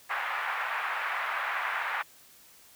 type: band-pass noise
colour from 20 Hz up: white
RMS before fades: -32 dBFS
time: 0.09-2.03 s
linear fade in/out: 20 ms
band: 800 to 2000 Hz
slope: 24 dB/octave
effects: white hiss -56 dBFS RMS until 2.75 s